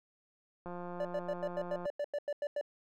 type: click train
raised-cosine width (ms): 1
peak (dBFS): -30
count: 212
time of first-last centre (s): 0.66-1.859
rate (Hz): 176
type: tone bursts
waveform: triangle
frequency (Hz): 582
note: D5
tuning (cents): -16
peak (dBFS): -30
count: 12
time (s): 1-2.612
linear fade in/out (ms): 2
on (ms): 50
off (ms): 92
effects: none